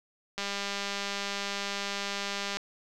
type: click train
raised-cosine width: 0.2 ms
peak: -16 dBFS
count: 439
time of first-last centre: 0.38-2.57 s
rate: 200 Hz
effects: none